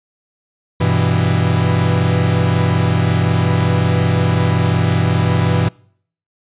45% pulse chord, E minor, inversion first, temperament equal, 98 / 123.47 / 164.81 Hz, G2 / B2 / E3, 0 / 0 / 0 cents, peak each -17 dBFS, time 0.8-5.69 s, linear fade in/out 10 ms, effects noise-tail reverb RT60 0.6 s tail -25 dB re dry + resampled to 8000 Hz

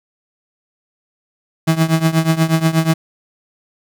35% pulse tone with tremolo, 161.7 Hz, E3, 33 cents flat, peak -7 dBFS, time 1.67-2.94 s, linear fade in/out 10 ms, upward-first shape triangle, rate 8.3 Hz, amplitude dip 90%, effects none

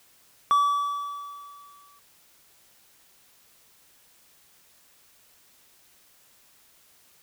triangle tone with exponential decay, 1149 Hz, D6, 38 cents flat, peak -14 dBFS, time 0.51-1.99 s, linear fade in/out 0 ms, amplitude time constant 320 ms, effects white hiss -59 dBFS RMS until 7.22 s

